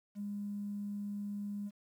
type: tone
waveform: triangle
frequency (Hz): 204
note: G#3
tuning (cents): -31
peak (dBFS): -33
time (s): 0.15-1.71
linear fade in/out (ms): 50
effects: tanh soft clip ceiling -35 dBFS + 11-bit